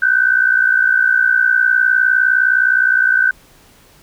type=tone pair together; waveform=sine; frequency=1493.4 / 1553 Hz; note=F#6 / G6; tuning=+16 / -17 cents; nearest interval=minor second; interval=67 cents; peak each=-13 dBFS; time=0.02-3.31 s; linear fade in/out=5 ms; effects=pink hiss -48 dBFS RMS until 4.02 s